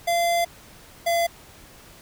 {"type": "tone pair in turn", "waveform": "square", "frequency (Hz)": [687, 680.3], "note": ["F5", "F5"], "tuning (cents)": [-29, -46], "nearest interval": "unison", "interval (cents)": 17, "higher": "first", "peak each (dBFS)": -20, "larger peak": "neither", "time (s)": [[0.07, 0.45], [1.06, 1.27]], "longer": "first", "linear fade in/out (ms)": 10, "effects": ["pink hiss -48 dBFS RMS until 2.01 s"]}